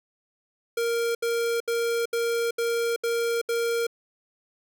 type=tone bursts; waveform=square; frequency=466.2 Hz; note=A#4; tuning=in tune; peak=-24 dBFS; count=7; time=0.77-3.868 s; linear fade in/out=5 ms; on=380 ms; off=73 ms; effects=none